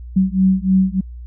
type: beating tone pair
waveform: sine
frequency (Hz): 187.5 / 190.8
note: F#3 / G3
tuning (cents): +23 / -47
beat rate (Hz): 3.3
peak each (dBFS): -15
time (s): 0.16-1.01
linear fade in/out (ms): 10
effects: added 60 Hz sine -30 dBFS peak until 1.26 s